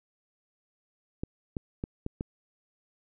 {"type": "clicks", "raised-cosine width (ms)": 3, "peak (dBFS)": -19, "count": 5, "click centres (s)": [1.235, 1.568, 1.839, 2.064, 2.209], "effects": []}